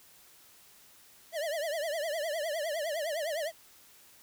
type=tone with vibrato; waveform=square; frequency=622.3 Hz; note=D#5; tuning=in tune; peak=-32 dBFS; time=1.32-3.52 s; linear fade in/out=50 ms; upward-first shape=triangle; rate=9.8 Hz; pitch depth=180 cents each way; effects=white hiss -58 dBFS RMS until 4.22 s

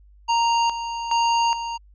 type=tone with tremolo; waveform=square; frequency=931 Hz; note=A#5; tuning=2 cents flat; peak=-18 dBFS; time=0.28-1.78 s; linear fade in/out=20 ms; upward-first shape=square; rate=1.2 Hz; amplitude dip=65%; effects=added 50 Hz sine -48 dBFS peak until 1.94 s + resampled to 16000 Hz

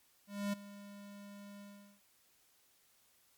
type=tone with ADSR envelope; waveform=square; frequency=202.2 Hz; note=G#3; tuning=46 cents flat; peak=-33 dBFS; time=0.27-2.01 s; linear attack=260 ms; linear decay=12 ms; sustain=-17 dB; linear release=400 ms; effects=white hiss -70 dBFS RMS until 3.37 s + MP3 96 kbps

